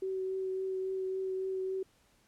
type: tone with vibrato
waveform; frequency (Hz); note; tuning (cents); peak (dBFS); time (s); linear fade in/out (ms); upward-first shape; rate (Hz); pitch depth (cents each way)
sine; 378.7; F#4; +40; -32; 0.02-1.83; 5; triangle; 3.6; 14
effects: pink hiss -68 dBFS RMS until 2.27 s + low-pass 12000 Hz 12 dB/octave